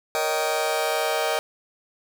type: chord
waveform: sawtooth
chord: Eb dominant seventh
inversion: second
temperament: just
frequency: 466.7 / 560 / 622.3 / 777.8 Hz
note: Bb4 / Db5 / Eb5 / G5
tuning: +2 / +18 / 0 / -14 cents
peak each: -24 / -27 / -22 / -24 dBFS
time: 0.15-1.39 s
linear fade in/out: 0 ms
effects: none